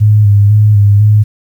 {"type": "tone with vibrato", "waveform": "sine", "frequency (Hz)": 103.83, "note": "G#2", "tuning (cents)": 0, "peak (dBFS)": -3, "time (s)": [0, 1.24], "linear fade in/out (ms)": 20, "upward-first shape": "square", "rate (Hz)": 2, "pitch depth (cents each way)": 33, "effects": ["7-bit"]}